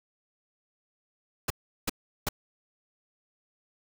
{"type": "noise bursts", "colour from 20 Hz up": "pink", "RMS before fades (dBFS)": -28, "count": 3, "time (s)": [1.48, 2.289], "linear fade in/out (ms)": 5, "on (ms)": 23, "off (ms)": 370, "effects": []}